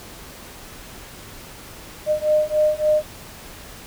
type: beating tone pair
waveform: sine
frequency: 608 / 611.5 Hz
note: D#5 / D#5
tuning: -40 / -30 cents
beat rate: 3.5 Hz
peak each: -19 dBFS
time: 2.06-3.03 s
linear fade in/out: 50 ms
effects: pink hiss -40 dBFS RMS until 3.86 s